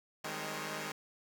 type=tone cluster; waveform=5% pulse; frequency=155.1 / 193.6 / 208.1 / 261.6 / 544 Hz; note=D#3 / G3 / G#3 / C4 / C#5; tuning=-5 / -21 / +4 / 0 / -33 cents; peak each=-31 / -36 / -31 / -37 / -35 dBFS; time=0.24-0.92 s; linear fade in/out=5 ms; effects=none